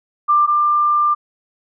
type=tone pair in turn; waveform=sine; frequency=1187 / 1191.1 Hz; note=D6 / D6; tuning=+18 / +24 cents; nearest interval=unison; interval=6 cents; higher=second; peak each=-10 / -12 dBFS; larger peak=first; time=0.28-0.47 / 0.47-1.15 s; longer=second; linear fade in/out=20 ms; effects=none